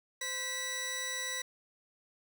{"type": "tone pair together", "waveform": "15% pulse", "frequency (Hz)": [518, 1955.7], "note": ["C5", "B6"], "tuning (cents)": [-17, -17], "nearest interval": "octave + major seventh", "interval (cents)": 2300, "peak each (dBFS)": [-38, -29], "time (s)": [0.21, 1.42], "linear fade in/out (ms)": 5, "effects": []}